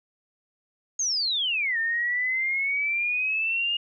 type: exponential two-way sweep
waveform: sine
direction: down then up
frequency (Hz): 6645 to 1800 to 2856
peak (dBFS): -23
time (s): 0.99-3.77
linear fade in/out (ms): 5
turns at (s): 1.78
effects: none